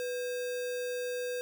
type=tone with sample-and-hold; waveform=sine; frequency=493.9 Hz; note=B4; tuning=in tune; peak=-32 dBFS; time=0-1.41 s; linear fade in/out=0 ms; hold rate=2100 Hz; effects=none